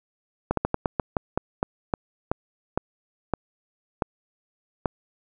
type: slowing click train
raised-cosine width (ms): 1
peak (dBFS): -8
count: 15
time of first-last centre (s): 0.51-4.858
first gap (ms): 63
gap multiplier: 1.22
effects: none